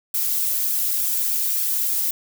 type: noise with flanger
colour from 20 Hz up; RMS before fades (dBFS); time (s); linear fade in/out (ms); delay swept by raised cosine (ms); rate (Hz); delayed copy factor
violet; -22; 0.14-2.11; 5; 0.99 to 3.89; 3.4; -0.95
effects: none